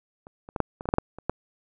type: clicks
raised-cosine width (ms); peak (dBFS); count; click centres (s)
1; -30 / -28 / -15 / -7 / -21 / -22 / -9 / -7 / -7 / -26 / -10; 11; 0.269 / 0.489 / 0.562 / 0.603 / 0.809 / 0.856 / 0.889 / 0.939 / 0.984 / 1.186 / 1.296
effects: none